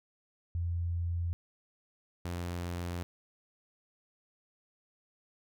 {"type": "tone pair in turn", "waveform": ["sine", "sawtooth"], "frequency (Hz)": [85.7, 87.35], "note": ["F2", "F2"], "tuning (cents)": [-32, 1], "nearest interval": "unison", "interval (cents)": 33, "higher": "second", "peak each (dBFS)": [-30, -31], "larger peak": "first", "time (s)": [[0.55, 1.33], [2.25, 3.03]], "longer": "neither", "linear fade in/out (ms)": 0, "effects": []}